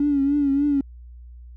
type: tone with vibrato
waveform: triangle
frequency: 282.9 Hz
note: C#4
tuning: 35 cents sharp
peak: -13 dBFS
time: 0-0.81 s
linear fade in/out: 5 ms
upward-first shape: triangle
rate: 3.4 Hz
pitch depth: 71 cents each way
effects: tanh soft clip ceiling -15 dBFS + added 60 Hz sine -39 dBFS peak until 1.56 s